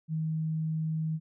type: tone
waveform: sine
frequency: 158.4 Hz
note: D#3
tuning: 31 cents sharp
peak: -28 dBFS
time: 0.08-1.2 s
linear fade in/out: 50 ms
effects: none